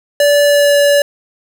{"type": "tone with pitch glide", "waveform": "square", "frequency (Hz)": [579, 573.7], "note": ["D5", "D5"], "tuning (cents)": [-25, -41], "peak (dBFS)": -8, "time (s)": [0.2, 1.02], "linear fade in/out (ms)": 2, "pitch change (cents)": -16, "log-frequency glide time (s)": [0.45, 0.77], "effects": []}